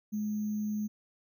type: tone with sample-and-hold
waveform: sine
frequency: 210.9 Hz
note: G#3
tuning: 27 cents sharp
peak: -30 dBFS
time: 0.12-0.88 s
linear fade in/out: 20 ms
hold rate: 6300 Hz
effects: none